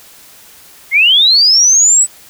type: linear sweep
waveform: sine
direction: up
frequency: 2046 to 8040 Hz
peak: -5 dBFS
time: 0.91-2.07 s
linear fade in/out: 50 ms
effects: white hiss -40 dBFS RMS until 2.29 s